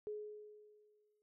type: tone with exponential decay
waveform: sine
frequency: 421.8 Hz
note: G#4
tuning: 27 cents sharp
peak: -39 dBFS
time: 0.07-1.22 s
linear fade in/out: 0 ms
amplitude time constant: 250 ms
effects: none